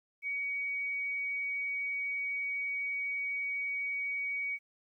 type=tone; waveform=sine; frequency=2254 Hz; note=C#7; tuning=28 cents sharp; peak=-32 dBFS; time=0.22-4.59 s; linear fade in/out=50 ms; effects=12-bit